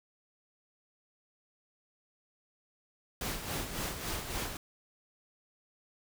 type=noise with tremolo; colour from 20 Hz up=pink; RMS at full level=-35 dBFS; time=3.21-4.57 s; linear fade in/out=2 ms; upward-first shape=sine; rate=3.6 Hz; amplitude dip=55%; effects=none